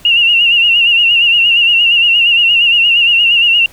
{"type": "tone with vibrato", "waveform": "sine", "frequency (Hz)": 2794, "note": "F7", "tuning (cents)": 0, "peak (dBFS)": -6, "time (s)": [0.05, 3.66], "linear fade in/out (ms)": 2, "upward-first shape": "sine", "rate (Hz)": 8.6, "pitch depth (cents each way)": 62, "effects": ["pink hiss -41 dBFS RMS until 3.72 s"]}